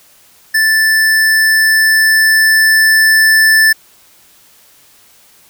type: tone with level ramp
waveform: square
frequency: 1760 Hz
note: A6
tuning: in tune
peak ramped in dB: -9 to -6 dBFS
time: 0.54-3.73 s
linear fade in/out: 10 ms
effects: white hiss -46 dBFS RMS until 5.49 s